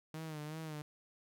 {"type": "tone with vibrato", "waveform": "sawtooth", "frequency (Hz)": 155, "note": "D#3", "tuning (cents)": -6, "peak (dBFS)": -38, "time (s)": [0.14, 0.82], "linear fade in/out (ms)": 2, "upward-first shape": "sine", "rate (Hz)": 2.7, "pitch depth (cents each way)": 64, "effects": []}